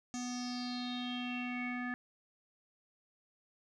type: tone with low-pass filter sweep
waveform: square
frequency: 246.9 Hz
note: B3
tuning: in tune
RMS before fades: -39 dBFS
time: 0.14-1.94 s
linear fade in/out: 0 ms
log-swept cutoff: 6600 to 1800 Hz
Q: 7.7
effects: none